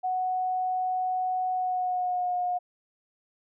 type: tone with pitch glide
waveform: sine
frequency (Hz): 740 to 718.9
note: F#5 to F5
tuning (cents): 0 to +50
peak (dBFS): -25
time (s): 0.03-2.59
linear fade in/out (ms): 20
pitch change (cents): -50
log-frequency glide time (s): 1.52-2.35
effects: none